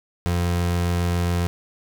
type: tone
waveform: 30% pulse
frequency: 87.31 Hz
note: F2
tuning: in tune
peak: -17 dBFS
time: 0.26-1.47 s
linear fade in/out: 0 ms
effects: none